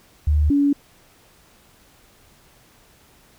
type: tone pair in turn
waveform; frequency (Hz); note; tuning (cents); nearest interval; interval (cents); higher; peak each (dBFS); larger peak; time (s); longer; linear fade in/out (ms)
sine; 75 / 284.5; D2 / C#4; +37 / +45; octave + major seventh; 2308; second; -14; neither; 0.27-0.5 / 0.5-0.73; neither; 5
effects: pink hiss -54 dBFS RMS until 3.38 s